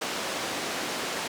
pink band-pass noise, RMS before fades -32 dBFS, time 0.01-1.28 s, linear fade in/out 10 ms, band 300 to 7300 Hz, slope 12 dB/octave, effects none

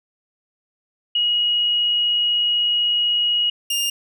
sine / sawtooth tone pair in turn, 2896 / 2817 Hz, F#7 / F7, -38 / +14 cents, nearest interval unison, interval 48 cents, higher first, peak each -16 dBFS, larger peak neither, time 1.15-3.5 / 3.7-3.9 s, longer first, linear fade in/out 5 ms, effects none

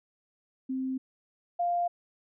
sine tone pair in turn, 261.6 / 698.4 Hz, C4 / F5, 0 / 0 cents, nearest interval octave + perfect fourth, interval 1700 cents, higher second, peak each -29 / -25 dBFS, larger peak second, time 0.69-0.98 / 1.59-1.88 s, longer neither, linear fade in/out 10 ms, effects none

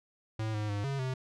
square tone with pitch steps, 109.8 / 105.9 / 102.2 / 137.8 / 129.8 Hz, A2 / G#2 / G#2 / C#3 / C3, -3 / +34 / -27 / -10 / -13 cents, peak -32 dBFS, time 0.39-1.14 s, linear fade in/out 5 ms, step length 150 ms, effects low-pass 6000 Hz 12 dB/octave

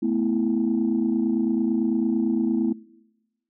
sine chord, A suspended second, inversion none, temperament equal with one note detuned, 220 / 248.9 / 329.6 Hz, A3 / B3 / E4, 0 / +14 / 0 cents, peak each -24 dBFS, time 0.02-2.73 s, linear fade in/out 10 ms, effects noise-tail reverb RT60 1.0 s tail -22 dB re dry + tanh soft clip ceiling -13 dBFS

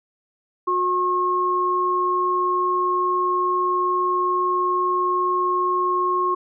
sine tone pair together, 362.7 / 1082.5 Hz, F#4 / C#6, -34 / -41 cents, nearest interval octave + perfect fifth, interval 1893 cents, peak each -24 / -19 dBFS, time 0.67-6.35 s, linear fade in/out 10 ms, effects none

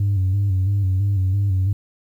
sine tone with vibrato, 97 Hz, G2, 18 cents flat, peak -14 dBFS, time 0-1.73 s, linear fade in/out 5 ms, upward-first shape square, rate 3 Hz, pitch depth 57 cents each way, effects tanh soft clip ceiling -14 dBFS + 9-bit

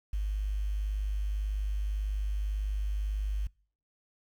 sine tone with quantisation, 50.9 Hz, G#1, 34 cents flat, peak -28 dBFS, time 0.13-3.47 s, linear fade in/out 5 ms, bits 9, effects noise-tail reverb RT60 0.5 s tail -26 dB re dry

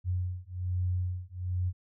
sine beating tone pair, 90 / 91.2 Hz, F#2 / F#2, -47 / -24 cents, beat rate 1.2 Hz, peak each -32 / -32 dBFS, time 0.04-1.73 s, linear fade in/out 50 ms, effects none

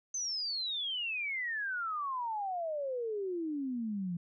sine exponential sweep, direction down, 6272 to 168.2 Hz, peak -33 dBFS, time 0.14-4.17 s, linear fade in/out 5 ms, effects none

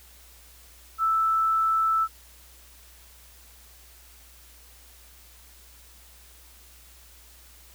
sine tone, 1318.5 Hz, E6, in tune, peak -20 dBFS, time 0.98-2.08 s, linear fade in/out 50 ms, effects added 60 Hz sine -53 dBFS peak until 7.74 s + white hiss -53 dBFS RMS until 7.74 s

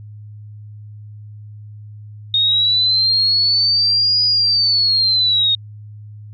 sine linear two-way sweep, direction up then down, 3700 to 4930 to 3700 Hz, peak -12 dBFS, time 2.34-5.55 s, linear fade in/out 2 ms, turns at 4.24 s, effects added 105 Hz sine -33 dBFS peak until 6.33 s

